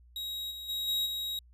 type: tone with level steps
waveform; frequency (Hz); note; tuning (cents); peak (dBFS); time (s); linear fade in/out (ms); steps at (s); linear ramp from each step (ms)
45% pulse; 3810; A#7; +37; -35 / -40 / -32 / -28 / -33; 0.16-1.39; 2; 0.5 / 0.68 / 0.87 / 1.05; 20
effects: added 60 Hz sine -55 dBFS peak until 1.53 s + resampled to 32000 Hz